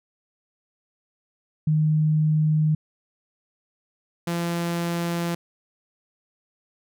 sine / sawtooth tone pair in turn, 154.4 / 170.89 Hz, D#3 / F3, -13 / -37 cents, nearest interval major second, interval 176 cents, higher second, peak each -17 / -20 dBFS, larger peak first, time 1.67-2.75 / 4.27-5.35 s, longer neither, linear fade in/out 5 ms, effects none

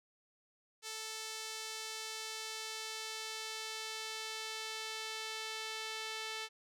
sawtooth tone with band-pass filter sweep, 440 Hz, A4, in tune, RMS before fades -43 dBFS, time 0.82-6.49 s, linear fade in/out 50 ms, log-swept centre 5700 to 3600 Hz, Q 1, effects none

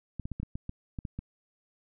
clicks, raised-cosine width 5 ms, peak -23 dBFS, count 10, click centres 0.197 / 0.255 / 0.317 / 0.4 / 0.431 / 0.555 / 0.694 / 0.988 / 1.052 / 1.19 s, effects none

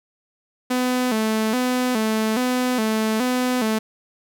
sawtooth tone with vibrato, 234.6 Hz, A#3, 11 cents sharp, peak -15 dBFS, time 0.7-3.79 s, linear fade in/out 10 ms, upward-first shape square, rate 1.2 Hz, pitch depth 120 cents each way, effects none

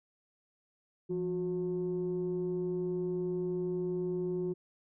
sine tone pair together, 171.2 / 362.8 Hz, F3 / F#4, -34 / -34 cents, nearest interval octave + minor second, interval 1300 cents, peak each -35 / -31 dBFS, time 1.09-4.54 s, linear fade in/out 20 ms, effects tanh soft clip ceiling -26 dBFS

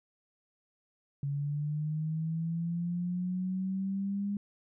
sine linear sweep, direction up, 140 to 203.5 Hz, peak -30 dBFS, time 1.23-4.37 s, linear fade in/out 2 ms, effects none

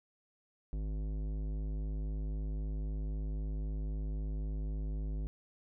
sine tone with tanh clipping, 51.91 Hz, G#1, in tune, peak -36 dBFS, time 0.73-5.27 s, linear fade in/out 0 ms, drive 15 dB, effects none

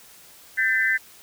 sine tone cluster, 1572 / 1784 / 2023 Hz, G6 / A6 / B6, +4 / +23 / +41 cents, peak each -23 dBFS, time 0.57-0.98 s, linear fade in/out 20 ms, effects white hiss -49 dBFS RMS until 1.22 s

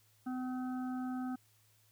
harmonic tone, 254.6 Hz, C4, 47 cents flat, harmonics 1 / 3 / 5 / 6, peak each -36 / -46 / -51 / -55 dBFS, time 0.26-1.36 s, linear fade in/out 10 ms, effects added 107 Hz sine -70 dBFS peak until 1.91 s + white hiss -70 dBFS RMS until 1.91 s

